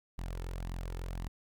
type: tone with flanger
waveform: sawtooth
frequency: 43.65 Hz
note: F1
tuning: in tune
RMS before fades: -39 dBFS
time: 0.18-1.28 s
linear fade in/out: 0 ms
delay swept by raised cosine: 1 to 2.3 ms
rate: 1.9 Hz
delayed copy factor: +0.5
effects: none